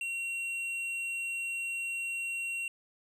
sine tone with hard clipping, 2740 Hz, F7, 34 cents flat, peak -34 dBFS, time 0.01-2.68 s, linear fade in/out 2 ms, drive 6 dB, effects none

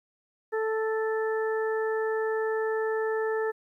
harmonic tone, 440 Hz, A4, in tune, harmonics 1 / 2 / 3 / 4, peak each -26 / -36 / -39 / -36 dBFS, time 0.52-3.52 s, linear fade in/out 20 ms, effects 11-bit

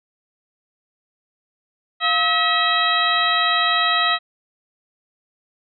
harmonic tone with a mistuned harmonic, 643 Hz, E5, 43 cents flat, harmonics 1 / 2 / 3 / 4 / 5 / 6, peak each -25 / -20 / -22 / -27 / -25 / -22 dBFS, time 2-4.19 s, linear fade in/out 50 ms, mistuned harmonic 1, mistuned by +150 cents, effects none

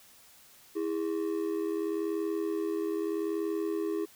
triangle ring-modulated tone, 367.7 Hz, F#4, 11 cents flat, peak -24 dBFS, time 0.75-4.06 s, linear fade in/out 20 ms, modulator 40.4 Hz, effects white hiss -57 dBFS RMS until 4.15 s

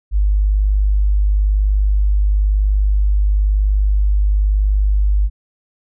sine tone, 50.5 Hz, G#1, 48 cents flat, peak -11 dBFS, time 0.11-5.3 s, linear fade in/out 50 ms, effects none

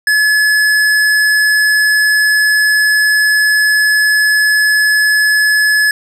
square tone, 1709 Hz, G#6, 49 cents sharp, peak -9 dBFS, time 0.07-5.91 s, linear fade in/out 2 ms, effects low-pass 12000 Hz 12 dB/octave + 8-bit

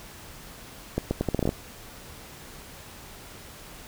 accelerating click train, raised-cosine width 2 ms, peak -11 dBFS, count 10, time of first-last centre 0.98-1.491 s, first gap 130 ms, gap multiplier 0.77, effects pink hiss -45 dBFS RMS until 3.87 s

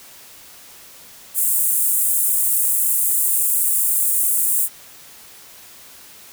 pink high-pass noise, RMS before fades -18 dBFS, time 1.34-4.69 s, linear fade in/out 50 ms, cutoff 8200 Hz, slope 48 dB/octave, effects white hiss -43 dBFS RMS until 6.32 s

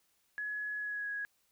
sine tone with pitch glide, 1690 to 1661.9 Hz, G#6 to G#6, +30 to +1 cents, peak -35 dBFS, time 0.38-1.25 s, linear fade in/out 0 ms, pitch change -29 cents, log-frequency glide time 0.78-1.09 s, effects white hiss -74 dBFS RMS until 1.51 s

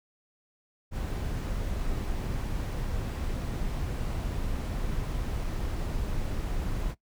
brown noise, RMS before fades -31 dBFS, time 0.91-6.95 s, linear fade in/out 50 ms, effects noise-tail reverb RT60 0.1 s tail -19 dB re dry

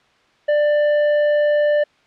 triangle tone with tanh clipping, 592 Hz, D5, 14 cents sharp, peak -15 dBFS, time 0.48-1.84 s, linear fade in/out 10 ms, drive 13 dB, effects white hiss -56 dBFS RMS until 2.06 s + low-pass 3000 Hz 12 dB/octave

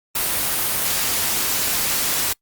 white noise, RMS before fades -21 dBFS, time 0.15-2.33 s, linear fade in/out 5 ms, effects noise-tail reverb RT60 0.1 s tail -25 dB re dry + Opus 32 kbps

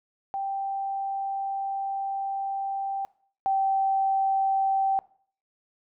sine tone pair in turn, 784 / 776.8 Hz, G5 / G5, 0 / -16 cents, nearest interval unison, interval 16 cents, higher first, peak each -27 / -21 dBFS, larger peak second, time 0.34-3.05 / 3.46-4.99 s, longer first, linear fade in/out 0 ms, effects noise-tail reverb RT60 0.5 s tail -21 dB re dry

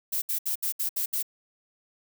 violet noise bursts, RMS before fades -28 dBFS, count 7, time 0.12-1.228 s, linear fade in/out 10 ms, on 100 ms, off 68 ms, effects none

